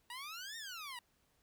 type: exponential two-way sweep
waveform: 15% pulse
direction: up then down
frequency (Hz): 940 to 1864.7 to 940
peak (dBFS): -38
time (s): 0.1-0.99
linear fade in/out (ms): 2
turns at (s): 0.57
effects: pink hiss -75 dBFS RMS until 1.42 s